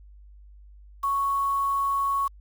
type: tone with quantisation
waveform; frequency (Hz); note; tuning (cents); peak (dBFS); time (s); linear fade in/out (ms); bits
sine; 1108.7; C#6; 0; -22; 1.03-2.28; 10; 7
effects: added 50 Hz sine -46 dBFS peak until 2.4 s